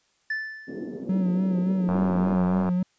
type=tone with exponential decay; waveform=triangle; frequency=1755 Hz; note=A6; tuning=5 cents flat; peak=-22 dBFS; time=0.3-1.04 s; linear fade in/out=5 ms; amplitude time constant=160 ms
type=band-pass noise; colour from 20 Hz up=pink; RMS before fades=-35 dBFS; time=0.67-2.35 s; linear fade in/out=20 ms; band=220 to 390 Hz; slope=24 dB/octave
type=tone with vibrato; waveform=triangle; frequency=184.6 Hz; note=F#3; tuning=4 cents flat; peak=-19 dBFS; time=1.09-2.83 s; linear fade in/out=5 ms; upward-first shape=sine; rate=3.5 Hz; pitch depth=53 cents each way
type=click train; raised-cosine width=1 ms; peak=-15 dBFS; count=74; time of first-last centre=1.89-2.69 s; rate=91.3 Hz
effects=white hiss -67 dBFS RMS until 2.98 s + resampled to 16000 Hz